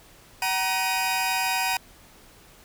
sawtooth tone cluster, 757 / 945 / 2485 Hz, F#5 / A#5 / D#7, +39 / +23 / -3 cents, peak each -24 dBFS, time 0.42-1.77 s, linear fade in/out 2 ms, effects pink hiss -52 dBFS RMS until 2.64 s

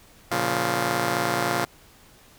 5% pulse chord, Bb minor, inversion none, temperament just, 116.54 / 139.85 / 174.81 Hz, Bb2 / Db3 / F3, 0 / +16 / +2 cents, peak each -17 dBFS, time 0.31-1.65 s, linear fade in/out 5 ms, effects pink hiss -53 dBFS RMS until 2.38 s

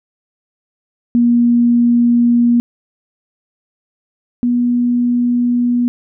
sine tone pair in turn, 238.4 / 242.6 Hz, A#3 / B3, +39 / -31 cents, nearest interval unison, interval 30 cents, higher second, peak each -8 / -11 dBFS, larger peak first, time 1.15-2.6 / 4.43-5.88 s, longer neither, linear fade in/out 0 ms, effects none

